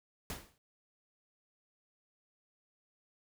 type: noise with exponential decay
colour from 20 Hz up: pink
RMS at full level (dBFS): -38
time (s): 0.3-0.58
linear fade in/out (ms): 1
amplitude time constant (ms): 60
effects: none